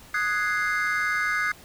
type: chord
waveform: triangle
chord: Ab dominant seventh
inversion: second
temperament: equal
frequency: 1244.5 / 1480 / 1661.2 / 2093 Hz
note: Eb6 / Gb6 / Ab6 / C7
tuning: 0 / 0 / 0 / 0 cents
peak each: -27 / -26 / -26 / -26 dBFS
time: 0.14-1.52 s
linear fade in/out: 5 ms
effects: tanh soft clip ceiling -13 dBFS + pink hiss -49 dBFS RMS until 1.64 s